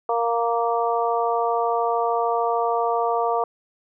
harmonic tone, 233.1 Hz, A#3, in tune, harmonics 2 / 3 / 4 / 5, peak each -24 / -23 / -26 / -27 dBFS, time 0.09-3.44 s, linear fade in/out 2 ms, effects none

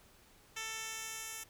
10% pulse tone with band-pass filter sweep, 443.5 Hz, A4, 14 cents sharp, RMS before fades -43 dBFS, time 0.56-1.44 s, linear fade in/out 10 ms, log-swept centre 4800 to 10000 Hz, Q 0.8, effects pink hiss -63 dBFS RMS until 1.49 s

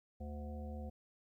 harmonic tone with a mistuned harmonic, 73.6 Hz, D2, 4 cents sharp, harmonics 1 / 3 / 5 / 7 / 9 / 10, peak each -43 / -48 / -60 / -52 / -62 / -55 dBFS, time 0.2-0.9 s, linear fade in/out 10 ms, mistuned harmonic 1, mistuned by +35 cents, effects 13-bit

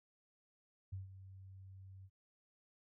sine tone with ADSR envelope, 95.5 Hz, G2, 45 cents flat, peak -40 dBFS, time 0.92-2.1 s, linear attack 12 ms, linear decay 140 ms, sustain -12 dB, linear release 53 ms, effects none

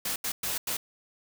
white noise bursts at uneven times, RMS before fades -31 dBFS, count 4, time 0.05-0.16 / 0.24-0.32 / 0.43-0.58 / 0.67-0.77 s, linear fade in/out 5 ms, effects none

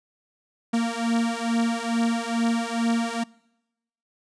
45% pulse beating tone pair, 230.3 / 232.6 Hz, A#3 / A#3, -21 / -4 cents, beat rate 2.3 Hz, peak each -25 dBFS, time 0.73-3.24 s, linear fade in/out 10 ms, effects noise-tail reverb RT60 0.9 s tail -24 dB re dry + resampled to 22050 Hz

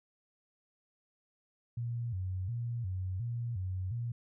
sine tone with vibrato, 104.9 Hz, G#2, 18 cents sharp, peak -33 dBFS, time 1.77-4.12 s, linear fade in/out 5 ms, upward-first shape square, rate 1.4 Hz, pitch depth 210 cents each way, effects none

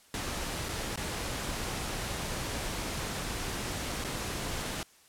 pink noise with dropouts, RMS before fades -35 dBFS, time 0.14-4.83 s, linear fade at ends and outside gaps 1 ms, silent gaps 0.687-0.69 / 0.959-0.974 / 4.041-4.046 s, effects white hiss -60 dBFS RMS until 5.08 s + low-pass 11000 Hz 12 dB/octave

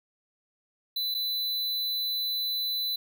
square tone with dropouts, 4000 Hz, B7, 21 cents sharp, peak -28 dBFS, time 0.96-2.96 s, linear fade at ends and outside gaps 5 ms, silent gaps 1.143-1.147 s, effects none

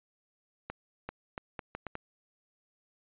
accelerating click train, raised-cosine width 0.5 ms, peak -22 dBFS, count 7, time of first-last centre 0.7-1.954 s, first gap 390 ms, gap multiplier 0.74, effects resampled to 8000 Hz

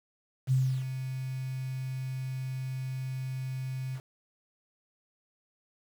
sine tone with ADSR envelope, 130.7 Hz, C3, 1 cent flat, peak -21 dBFS, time 0.47-4.01 s, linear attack 45 ms, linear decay 320 ms, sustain -11 dB, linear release 64 ms, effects 8-bit

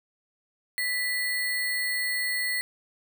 sine tone with sample-and-hold, 1975.5 Hz, B6, in tune, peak -25 dBFS, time 0.78-2.61 s, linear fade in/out 0 ms, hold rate 6300 Hz, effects none

